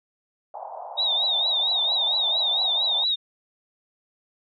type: band-pass noise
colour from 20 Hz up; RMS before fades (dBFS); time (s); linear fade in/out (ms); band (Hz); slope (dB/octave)
white; -37; 0.54-3.04; 2; 620 to 890; 48
type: tone with vibrato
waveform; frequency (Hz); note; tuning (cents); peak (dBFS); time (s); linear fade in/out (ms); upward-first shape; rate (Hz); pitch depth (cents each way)
sine; 3729; A#7; 0; -20; 0.97-3.16; 20; triangle; 4.4; 110
effects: none